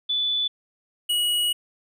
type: tone pair in turn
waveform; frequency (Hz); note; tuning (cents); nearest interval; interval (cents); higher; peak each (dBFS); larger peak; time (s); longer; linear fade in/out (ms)
sine / square; 3477 / 2911; A7 / F#7; -21 / -29; minor third; 308; first; -21 / -21; neither; 0.09-0.48 / 1.09-1.53; second; 10
effects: none